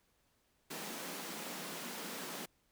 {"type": "high-pass noise", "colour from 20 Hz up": "pink", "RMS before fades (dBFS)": -44, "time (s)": [0.7, 2.46], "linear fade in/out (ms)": 10, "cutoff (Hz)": 160, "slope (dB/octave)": 96, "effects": ["pink hiss -75 dBFS RMS until 2.71 s"]}